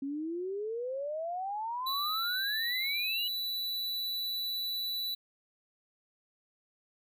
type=exponential sweep; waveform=sine; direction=up; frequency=269.6 to 2960 Hz; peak=-33 dBFS; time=0.02-3.28 s; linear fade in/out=5 ms
type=tone; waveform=square; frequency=3958 Hz; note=B7; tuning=3 cents sharp; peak=-33 dBFS; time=1.86-5.15 s; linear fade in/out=10 ms
effects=none